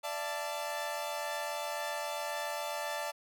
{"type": "chord", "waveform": "sawtooth", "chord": "D suspended second", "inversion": "none", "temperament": "equal with one note detuned", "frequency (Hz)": [587.3, 674.7, 880], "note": ["D5", "E5", "A5"], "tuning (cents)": [0, 40, 0], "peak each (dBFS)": [-35, -37, -35], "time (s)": [0.03, 3.12], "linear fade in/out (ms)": 20, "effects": []}